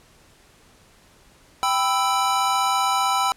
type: chord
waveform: square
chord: E minor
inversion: first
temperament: equal with one note detuned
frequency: 784 / 994.6 / 1318.5 Hz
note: G5 / B5 / E6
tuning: 0 / +12 / 0 cents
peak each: -24 dBFS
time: 1.63-3.32 s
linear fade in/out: 0 ms
effects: pink hiss -54 dBFS RMS until 3.36 s + low-pass 11000 Hz 12 dB/octave